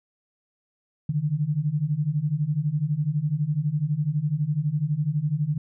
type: beating tone pair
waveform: sine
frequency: 142.6 / 154.6 Hz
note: C#3 / D#3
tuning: +49 / -11 cents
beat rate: 12 Hz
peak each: -26 / -24 dBFS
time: 1.09-5.58 s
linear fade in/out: 5 ms
effects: none